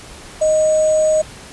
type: tone with sample-and-hold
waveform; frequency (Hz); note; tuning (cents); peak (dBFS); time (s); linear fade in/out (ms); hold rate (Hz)
sine; 622.3; D#5; 0; -11; 0.41-1.22; 10; 7350
effects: pink hiss -37 dBFS RMS until 1.52 s + resampled to 24000 Hz